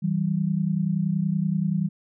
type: tone pair together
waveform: sine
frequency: 161.4 / 191.94 Hz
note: E3 / G3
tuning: -36 / -36 cents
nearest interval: minor third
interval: 300 cents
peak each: -24 dBFS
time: 0.02-1.89 s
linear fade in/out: 20 ms
effects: none